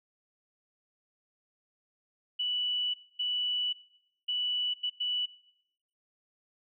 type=tone bursts at uneven times; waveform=sine; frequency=2960 Hz; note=F#7; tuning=in tune; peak=-28 dBFS; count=5; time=2.39-2.94 / 3.19-3.73 / 4.28-4.74 / 4.83-4.9 / 5-5.26 s; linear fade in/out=10 ms; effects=noise-tail reverb RT60 0.8 s tail -20 dB re dry